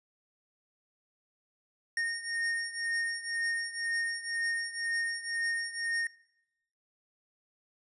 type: beating tone pair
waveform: square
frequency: 1845 / 1847 Hz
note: A#6 / A#6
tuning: -18 / -16 cents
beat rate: 2 Hz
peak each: -33 / -37 dBFS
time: 1.97-6.07 s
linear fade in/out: 2 ms
effects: noise-tail reverb RT60 0.8 s tail -21 dB re dry + resampled to 24000 Hz